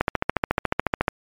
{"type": "click train", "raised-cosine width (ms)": 0.5, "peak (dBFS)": -4, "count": 16, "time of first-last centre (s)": [0.01, 1.081], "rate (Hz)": 14, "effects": ["MP3 96 kbps"]}